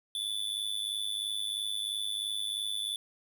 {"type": "tone with amplitude modulation", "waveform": "square", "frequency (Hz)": 3486, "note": "A7", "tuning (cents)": -17, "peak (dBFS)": -29, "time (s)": [0.15, 2.96], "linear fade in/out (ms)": 2, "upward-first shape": "sine", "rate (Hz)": 103, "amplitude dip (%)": 80, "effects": []}